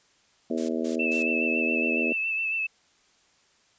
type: harmonic tone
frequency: 80.9 Hz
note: E2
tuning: 32 cents flat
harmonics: 3 / 4 / 5 / 6 / 7 / 8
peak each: -29 / -31 / -33 / -35 / -36 / -37 dBFS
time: 0.5-2.13 s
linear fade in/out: 5 ms
type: noise bursts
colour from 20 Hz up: blue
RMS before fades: -37 dBFS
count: 3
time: 0.57-1.23 s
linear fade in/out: 10 ms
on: 120 ms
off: 150 ms
type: tone with vibrato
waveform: sine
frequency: 2637 Hz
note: E7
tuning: in tune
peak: -25 dBFS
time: 0.99-2.67 s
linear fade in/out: 10 ms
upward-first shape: sine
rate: 7.2 Hz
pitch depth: 30 cents each way
effects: white hiss -63 dBFS RMS until 3.78 s + resampled to 16000 Hz

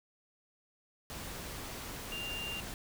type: tone in noise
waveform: sine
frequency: 2791 Hz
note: F7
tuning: 2 cents flat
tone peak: -38 dBFS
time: 2.12-2.6 s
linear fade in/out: 0 ms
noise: pink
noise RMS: -43 dBFS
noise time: 1.1-2.74 s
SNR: +2 dB
effects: none

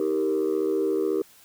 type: chord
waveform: sine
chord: Eb major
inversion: none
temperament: equal with one note detuned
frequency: 316 / 392 / 466.2 Hz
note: Eb4 / G4 / Bb4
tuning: +27 / 0 / 0 cents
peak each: -26 / -23 / -26 dBFS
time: 0-1.22 s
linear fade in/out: 2 ms
effects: tanh soft clip ceiling -17 dBFS + white hiss -54 dBFS RMS until 1.44 s

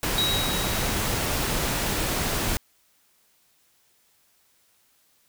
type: noise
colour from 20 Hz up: pink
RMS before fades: -26 dBFS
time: 0.03-2.57 s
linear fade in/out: 0 ms
type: tone with exponential decay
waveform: triangle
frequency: 3830 Hz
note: A#7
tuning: 46 cents sharp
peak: -19 dBFS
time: 0.18-1.47 s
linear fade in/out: 2 ms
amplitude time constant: 280 ms
effects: white hiss -64 dBFS RMS until 5.28 s

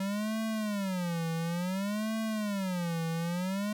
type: tone with vibrato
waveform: square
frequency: 190.7 Hz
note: G3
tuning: 47 cents flat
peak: -31 dBFS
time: 0-3.73 s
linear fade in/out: 5 ms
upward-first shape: sine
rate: 0.57 Hz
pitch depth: 260 cents each way
effects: none

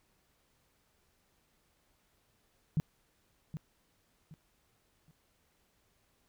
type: tone with echo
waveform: sine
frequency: 155.56 Hz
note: D#3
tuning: in tune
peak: -25 dBFS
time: 2.77-2.8 s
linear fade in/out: 0 ms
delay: 770 ms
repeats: 3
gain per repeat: -11 dB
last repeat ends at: 5.11 s
effects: pink hiss -73 dBFS RMS until 6.28 s

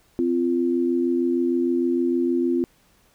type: tone pair together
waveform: sine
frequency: 258.4 / 344.9 Hz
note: C4 / F4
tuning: -21 / -22 cents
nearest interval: perfect fourth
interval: 499 cents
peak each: -22 / -21 dBFS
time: 0.19-2.64 s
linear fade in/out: 0 ms
effects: pink hiss -60 dBFS RMS until 3.14 s

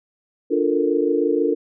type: chord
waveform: sine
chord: Bb major seventh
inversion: first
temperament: equal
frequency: 293.7 / 349.2 / 440 / 466.2 Hz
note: D4 / F4 / A4 / Bb4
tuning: 0 / 0 / 0 / 0 cents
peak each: -22 dBFS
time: 0.5-1.55 s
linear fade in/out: 20 ms
effects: none

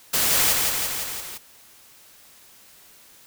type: noise with echo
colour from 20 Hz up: white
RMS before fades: -21 dBFS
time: 0.13-0.53 s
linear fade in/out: 10 ms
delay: 170 ms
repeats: 5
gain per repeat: -3 dB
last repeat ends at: 1.38 s
effects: white hiss -51 dBFS RMS until 3.26 s

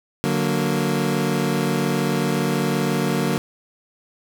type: chord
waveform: 25% pulse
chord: D augmented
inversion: none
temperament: equal with one note detuned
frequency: 146.83 / 185.64 / 233.1 Hz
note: D3 / F#3 / A#3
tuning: 0 / +6 / 0 cents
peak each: -20 dBFS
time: 0.24-3.38 s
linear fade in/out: 0 ms
effects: none

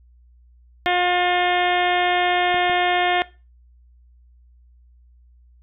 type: harmonic tone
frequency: 356.9 Hz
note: F4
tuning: 38 cents sharp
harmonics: 1 / 2 / 3 / 4 / 5 / 6 / 7 / 8 / 9 / 10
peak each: -25 / -20 / -30 / -29 / -25 / -26 / -33 / -33 / -29 / -34 dBFS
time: 0.86-3.22 s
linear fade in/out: 0 ms
type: clicks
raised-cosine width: 3 ms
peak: -23 dBFS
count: 2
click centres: 2.544 / 2.697 s
effects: noise-tail reverb RT60 0.3 s tail -20 dB re dry + added 60 Hz sine -49 dBFS peak until 5.62 s

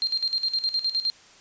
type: tone with tremolo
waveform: sine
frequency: 4186 Hz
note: C8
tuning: in tune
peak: -21 dBFS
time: 0.02-1.1 s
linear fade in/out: 0 ms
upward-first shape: square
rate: 9.7 Hz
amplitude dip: 75%
effects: white hiss -52 dBFS RMS until 1.4 s + resampled to 16000 Hz

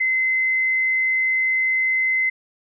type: tone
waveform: sine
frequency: 2055 Hz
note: C7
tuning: 32 cents flat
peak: -17 dBFS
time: 0-2.3 s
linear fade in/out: 10 ms
effects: none

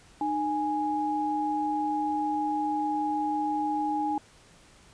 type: tone pair together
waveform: sine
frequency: 304.4 / 829.7 Hz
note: D#4 / G#5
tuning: -38 / -2 cents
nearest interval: octave + perfect fourth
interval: 1736 cents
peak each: -30 / -27 dBFS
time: 0.21-4.18 s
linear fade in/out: 2 ms
effects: pink hiss -56 dBFS RMS until 4.93 s + resampled to 22050 Hz

